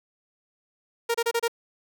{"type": "tone bursts", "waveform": "sawtooth", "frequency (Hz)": 466.2, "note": "A#4", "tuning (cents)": 0, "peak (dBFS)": -18, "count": 5, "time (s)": [1.09, 1.481], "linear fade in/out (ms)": 10, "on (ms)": 55, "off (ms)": 29, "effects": []}